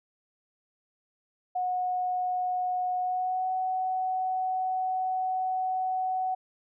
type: tone with pitch glide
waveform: sine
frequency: 730 to 747.1 Hz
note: F#5 to F#5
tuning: -24 to +17 cents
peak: -26 dBFS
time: 1.55-6.35 s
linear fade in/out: 10 ms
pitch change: +41 cents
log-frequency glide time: 3-3.5 s
effects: none